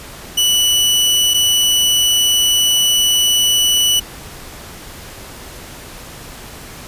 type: tone pair in turn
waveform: sawtooth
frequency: 2960 / 2960 Hz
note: F#7 / F#7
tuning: 0 / 0 cents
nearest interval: unison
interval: 0 cents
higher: neither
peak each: -8 dBFS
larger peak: neither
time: 0.37-1.34 / 1.34-4 s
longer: second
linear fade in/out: 10 ms
effects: pink hiss -34 dBFS RMS until 6.87 s + resampled to 32000 Hz